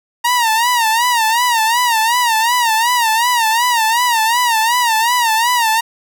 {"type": "tone with vibrato", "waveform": "sawtooth", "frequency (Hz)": 932.3, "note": "A#5", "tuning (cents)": 0, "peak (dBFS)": -8, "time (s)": [0.24, 5.81], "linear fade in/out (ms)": 10, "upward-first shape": "sine", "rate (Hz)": 2.7, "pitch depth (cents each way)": 110, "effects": []}